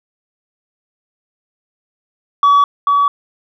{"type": "tone with echo", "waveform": "sine", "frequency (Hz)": 1138, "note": "C#6", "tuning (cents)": 45, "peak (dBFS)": -4, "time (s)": [2.43, 2.64], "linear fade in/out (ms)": 2, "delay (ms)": 440, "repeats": 1, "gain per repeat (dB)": -4, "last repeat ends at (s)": 3.08, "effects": ["tanh soft clip ceiling -6 dBFS"]}